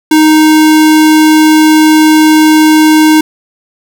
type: tone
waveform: square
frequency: 310.9 Hz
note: D#4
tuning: 1 cent flat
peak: -3 dBFS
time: 0.11-3.21 s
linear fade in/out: 5 ms
effects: none